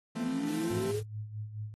40% pulse chord, F major seventh, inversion third, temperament equal, 164.81 / 174.61 / 220 / 261.6 Hz, E3 / F3 / A3 / C4, 0 / 0 / 0 / 0 cents, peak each -42 / -43 / -38 / -42 dBFS, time 0.15-0.92 s, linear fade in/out 10 ms
sine exponential sweep, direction up, 231.2 to 440 Hz, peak -31 dBFS, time 0.16-1.03 s, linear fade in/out 50 ms
white noise, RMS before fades -46 dBFS, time 0.44-1.03 s, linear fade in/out 50 ms
sine tone with tremolo, 106.7 Hz, G#2, 47 cents sharp, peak -34 dBFS, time 0.71-1.74 s, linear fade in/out 0 ms, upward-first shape sine, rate 4.7 Hz, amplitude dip 65%
effects AAC 32 kbps

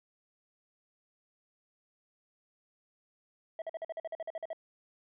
triangle tone bursts, 650 Hz, E5, 24 cents flat, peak -33 dBFS, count 13, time 3.59-4.531 s, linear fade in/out 2 ms, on 29 ms, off 47 ms, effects resampled to 8000 Hz

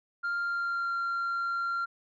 sine tone with pitch glide, 1396.9 to 1380.1 Hz, F6 to F6, 0 to -21 cents, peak -26 dBFS, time 0.23-1.86 s, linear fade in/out 20 ms, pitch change -21 cents, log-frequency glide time 0.38-0.94 s, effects tanh soft clip ceiling -27 dBFS

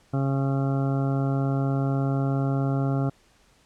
harmonic tone, 136.6 Hz, C#3, 25 cents flat, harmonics 1 / 2 / 3 / 4 / 5 / 6 / 8 / 9 / 10, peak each -23 / -28 / -35 / -37 / -35 / -41 / -45 / -44 / -41 dBFS, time 0.13-3.1 s, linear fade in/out 10 ms, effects pink hiss -60 dBFS RMS until 3.65 s + low-pass 9000 Hz 12 dB/octave

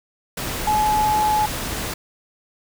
sine tone in noise, 851 Hz, G#5, 42 cents sharp, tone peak -16 dBFS, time 0.67-1.46 s, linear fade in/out 5 ms, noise pink, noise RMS -27 dBFS, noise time 0.37-1.94 s, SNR +8 dB, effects none

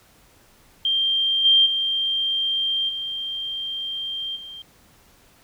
sine tone with level steps, 3174 Hz, G7, 21 cents sharp, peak -18 / -12 / -20 / -26 / -35 dBFS, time 0.85-4.62 s, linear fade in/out 2 ms, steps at 1.44 / 1.65 / 2.88 / 4.35 s, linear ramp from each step 20 ms, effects pink hiss -55 dBFS RMS until 5.43 s

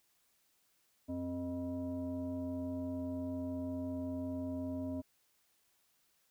sine tone with frequency modulation, 264.2 Hz, C4, 17 cents sharp, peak -36 dBFS, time 1.08-5.02 s, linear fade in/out 20 ms, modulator 354 Hz, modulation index 0.81, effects white hiss -74 dBFS RMS until 6.3 s

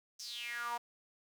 sawtooth tone with high-pass filter sweep, 238.3 Hz, A#3, 38 cents sharp, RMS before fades -41 dBFS, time 0.19-0.78 s, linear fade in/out 10 ms, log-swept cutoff 5900 to 810 Hz, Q 7.2, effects 11-bit

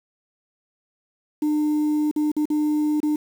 sine tone with dropouts, 301.4 Hz, D4, 45 cents sharp, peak -16 dBFS, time 1.42-3.16 s, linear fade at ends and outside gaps 5 ms, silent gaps 2.113-2.161 / 2.317-2.365 / 2.455-2.501 / 3.003-3.03 s, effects tanh soft clip ceiling -17 dBFS + 7-bit

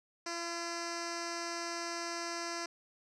10% pulse tone with low-pass filter, 340 Hz, F4, 46 cents flat, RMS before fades -39 dBFS, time 0.26-2.66 s, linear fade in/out 5 ms, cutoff 6200 Hz, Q 3.7, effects none

